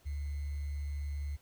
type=tone with sample-and-hold; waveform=sine; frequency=72 Hz; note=D2; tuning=34 cents flat; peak=-34 dBFS; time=0.05-1.37 s; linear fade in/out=20 ms; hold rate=2100 Hz; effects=pink hiss -66 dBFS RMS until 1.41 s